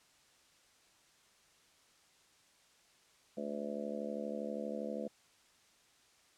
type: harmonic tone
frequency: 72.5 Hz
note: D2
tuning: 22 cents flat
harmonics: 3 / 4 / 5 / 6 / 7 / 8 / 9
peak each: -42 / -47 / -48 / -52 / -42 / -46 / -47 dBFS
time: 3.37-5.08 s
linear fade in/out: 5 ms
effects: white hiss -67 dBFS RMS until 6.37 s + low-pass 8000 Hz 12 dB/octave